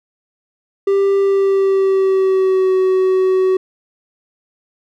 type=tone with pitch glide; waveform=triangle; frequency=394.5 to 375.4 Hz; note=G4 to F#4; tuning=+11 to +25 cents; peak=-9 dBFS; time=0.87-3.57 s; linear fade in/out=5 ms; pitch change=-86 cents; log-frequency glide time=1.19-2.73 s; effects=none